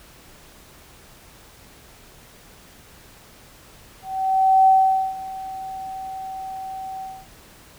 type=tone with ADSR envelope; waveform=sine; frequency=764 Hz; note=G5; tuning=45 cents flat; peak=-10 dBFS; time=4.02-7.27 s; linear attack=650 ms; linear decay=470 ms; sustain=-19 dB; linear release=250 ms; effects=pink hiss -48 dBFS RMS until 7.78 s